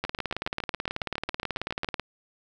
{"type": "two click trains", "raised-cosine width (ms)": 0.3, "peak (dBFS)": [-13, -15], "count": [37, 14], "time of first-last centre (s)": [[0.04, 1.997], [0.05, 1.846]], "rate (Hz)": [18.4, 7.24], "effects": []}